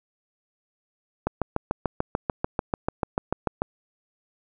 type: click train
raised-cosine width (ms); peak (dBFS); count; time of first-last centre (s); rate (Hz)
1; -9; 17; 1.27-3.619; 6.81
effects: none